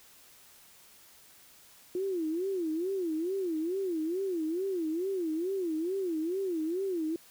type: tone with vibrato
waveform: sine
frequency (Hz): 349.6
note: F4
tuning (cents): +2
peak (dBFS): -29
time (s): 1.95-7.16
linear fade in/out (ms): 2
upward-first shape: sine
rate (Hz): 2.3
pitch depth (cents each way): 200
effects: white hiss -57 dBFS RMS until 7.3 s